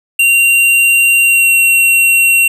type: tone with pitch glide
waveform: square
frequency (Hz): 2762 to 2738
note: F7 to F7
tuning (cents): -20 to -35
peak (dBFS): -7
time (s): 0.19-2.48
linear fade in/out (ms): 5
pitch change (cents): -15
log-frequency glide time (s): 1.23-1.5
effects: none